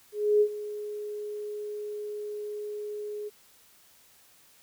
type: tone with ADSR envelope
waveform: sine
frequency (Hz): 418.5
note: G#4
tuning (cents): +13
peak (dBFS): -17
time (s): 0.12-3.3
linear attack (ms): 290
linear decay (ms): 70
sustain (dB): -16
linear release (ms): 25
effects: white hiss -59 dBFS RMS until 4.62 s